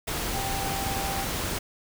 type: tone in noise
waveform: sine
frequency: 784 Hz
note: G5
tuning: in tune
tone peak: -32 dBFS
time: 0.33-1.25 s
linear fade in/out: 10 ms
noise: pink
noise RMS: -30 dBFS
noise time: 0.07-1.59 s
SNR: -5 dB
effects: none